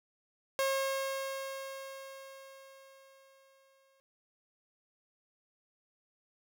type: tone with exponential decay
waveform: sawtooth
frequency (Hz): 540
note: C#5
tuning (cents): -45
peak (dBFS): -24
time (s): 0.59-4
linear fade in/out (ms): 0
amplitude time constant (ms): 740
effects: none